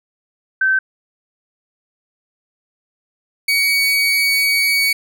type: tone pair in turn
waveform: sine / 30% pulse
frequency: 1544 / 2251 Hz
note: G6 / C#7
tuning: -27 / +26 cents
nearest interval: perfect fifth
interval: 653 cents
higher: second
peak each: -12 / -11 dBFS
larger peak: second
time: 0.61-0.79 / 3.48-4.93 s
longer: second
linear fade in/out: 5 ms
effects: none